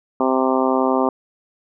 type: harmonic tone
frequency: 130.81 Hz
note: C3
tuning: in tune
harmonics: 2 / 3 / 4 / 5 / 6 / 7 / 8 / 9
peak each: -20 / -22 / -23 / -24 / -25 / -25 / -26 / -27 dBFS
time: 0.2-1.09 s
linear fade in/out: 2 ms
effects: none